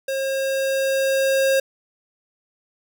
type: tone with level ramp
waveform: square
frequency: 538 Hz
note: C5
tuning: 48 cents sharp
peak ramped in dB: -23 to -16 dBFS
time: 0.08-1.6 s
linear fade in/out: 5 ms
effects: none

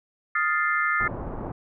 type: chord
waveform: sine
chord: F dominant seventh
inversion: third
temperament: equal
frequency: 1244.5 / 1396.9 / 1760 / 2093 Hz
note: Eb6 / F6 / A6 / C7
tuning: 0 / 0 / 0 / 0 cents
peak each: -26 / -27 / -26 / -28 dBFS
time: 0.35-1.08 s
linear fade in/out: 5 ms
type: low-pass noise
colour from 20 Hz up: pink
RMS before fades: -33 dBFS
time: 1-1.52 s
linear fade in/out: 5 ms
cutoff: 1100 Hz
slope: 24 dB/octave
effects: none

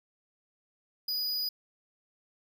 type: tone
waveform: square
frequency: 4936 Hz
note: D#8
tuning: 15 cents flat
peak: -30 dBFS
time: 1.08-1.49 s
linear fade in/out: 5 ms
effects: none

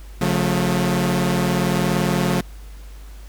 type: chord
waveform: sawtooth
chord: Db augmented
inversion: none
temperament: equal with one note detuned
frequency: 138.59 / 179.01 / 220 Hz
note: Db3 / F3 / A3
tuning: 0 / +43 / 0 cents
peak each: -19 / -16 / -20 dBFS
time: 0.21-2.41 s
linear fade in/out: 5 ms
effects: added 50 Hz sine -35 dBFS peak until 3.28 s + pink hiss -49 dBFS RMS until 3.28 s

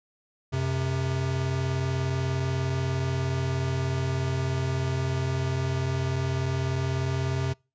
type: tone pair together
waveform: square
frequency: 92 / 132.15 Hz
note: F#2 / C3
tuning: -9 / +18 cents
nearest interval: tritone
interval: 627 cents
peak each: -31 / -27 dBFS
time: 0.52-7.54 s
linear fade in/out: 20 ms
effects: noise-tail reverb RT60 0.3 s tail -26 dB re dry + resampled to 16000 Hz

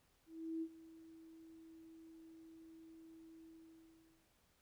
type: tone with ADSR envelope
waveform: sine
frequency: 324.9 Hz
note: E4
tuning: 25 cents flat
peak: -38 dBFS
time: 0.26-4.29 s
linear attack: 360 ms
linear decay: 61 ms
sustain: -18 dB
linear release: 830 ms
effects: pink hiss -75 dBFS RMS until 4.61 s

